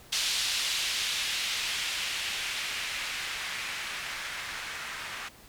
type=noise with low-pass filter sweep; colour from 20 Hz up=violet; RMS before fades=-33 dBFS; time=0.12-5.29 s; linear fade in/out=10 ms; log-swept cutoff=3700 to 1600 Hz; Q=1.3; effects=pink hiss -53 dBFS RMS until 5.48 s